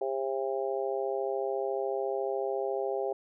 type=harmonic tone; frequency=134 Hz; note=C3; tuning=42 cents sharp; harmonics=3 / 4 / 5 / 6; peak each=-32 / -34 / -36 / -38 dBFS; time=0.01-3.13 s; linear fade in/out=5 ms; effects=none